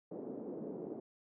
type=band-pass noise; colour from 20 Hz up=white; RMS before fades=-44 dBFS; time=0.11-1 s; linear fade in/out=5 ms; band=190 to 470 Hz; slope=24 dB/octave; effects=none